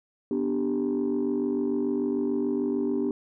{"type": "chord", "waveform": "sine", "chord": "G major", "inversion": "first", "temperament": "equal", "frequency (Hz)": [246.9, 293.7, 392], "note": ["B3", "D4", "G4"], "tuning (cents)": [0, 0, 0], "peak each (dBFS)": -27, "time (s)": [0.31, 3.11], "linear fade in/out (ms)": 2, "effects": ["tanh soft clip ceiling -19 dBFS"]}